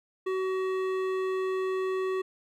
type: tone with hard clipping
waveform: sine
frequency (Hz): 376.7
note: F#4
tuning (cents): +31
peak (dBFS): -29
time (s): 0.26-2.22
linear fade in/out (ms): 10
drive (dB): 13
effects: none